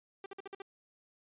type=tone bursts; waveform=sawtooth; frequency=392 Hz; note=G4; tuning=in tune; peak=-38 dBFS; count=6; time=0.24-0.62 s; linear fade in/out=2 ms; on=20 ms; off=52 ms; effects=resampled to 8000 Hz